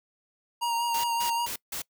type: tone with vibrato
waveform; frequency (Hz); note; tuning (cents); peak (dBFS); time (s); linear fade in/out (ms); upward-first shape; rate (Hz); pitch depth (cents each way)
square; 938; A#5; +11; -26; 0.61-1.47; 20; sine; 5.2; 23
type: noise bursts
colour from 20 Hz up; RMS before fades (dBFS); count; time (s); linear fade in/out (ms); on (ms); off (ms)
white; -34; 4; 0.94-1.82; 5; 100; 160
effects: noise-tail reverb RT60 0.1 s tail -23 dB re dry